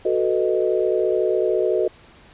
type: chord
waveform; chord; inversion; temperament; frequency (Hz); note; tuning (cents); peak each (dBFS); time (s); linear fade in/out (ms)
sine; B dominant seventh; second; equal; 370 / 440 / 493.9 / 622.3; F#4 / A4 / B4 / D#5; 0 / 0 / 0 / 0; -21 / -22 / -25 / -24; 0.05-1.88; 5
effects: pink hiss -49 dBFS RMS until 2.33 s + resampled to 8000 Hz